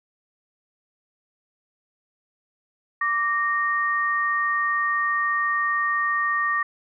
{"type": "tone pair together", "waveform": "sine", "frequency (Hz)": [1168, 1853], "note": ["D6", "A#6"], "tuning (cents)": [-10, -11], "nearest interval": "minor sixth", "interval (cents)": 799, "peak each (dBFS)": -23, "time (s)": [3.01, 6.63], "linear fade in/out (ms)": 5, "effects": []}